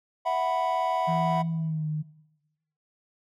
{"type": "chord", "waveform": "triangle", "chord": "E suspended second", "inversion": "none", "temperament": "equal", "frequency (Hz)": [659.3, 740, 987.8], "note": ["E5", "F#5", "B5"], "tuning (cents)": [0, 0, 0], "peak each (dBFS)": [-26, -25, -26], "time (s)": [0.25, 1.43], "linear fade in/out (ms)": 20}
{"type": "tone with pitch glide", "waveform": "sine", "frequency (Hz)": [165.4, 153.43], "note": ["E3", "D#3"], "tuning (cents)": [6, -24], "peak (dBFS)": -26, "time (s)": [1.07, 2.03], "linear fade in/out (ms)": 20, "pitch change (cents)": -130, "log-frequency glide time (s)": [1.47, 1.88]}
{"effects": ["noise-tail reverb RT60 1.0 s tail -20 dB re dry", "tanh soft clip ceiling -13 dBFS"]}